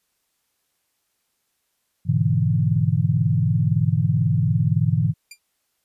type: chord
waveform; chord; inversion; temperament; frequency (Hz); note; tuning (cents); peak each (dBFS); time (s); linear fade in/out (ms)
sine; E dominant seventh; first; equal with one note detuned; 103.83 / 122.9 / 146.83 / 164.81; G#2 / B2 / D3 / E3; 0 / -8 / 0 / 0; -22; 2.05-5.14; 50
type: tone with exponential decay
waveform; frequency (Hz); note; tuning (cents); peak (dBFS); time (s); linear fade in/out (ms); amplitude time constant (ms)
15% pulse; 2388; D7; +28; -27; 5.31-5.39; 5; 16
effects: white hiss -72 dBFS RMS until 5.84 s + resampled to 32000 Hz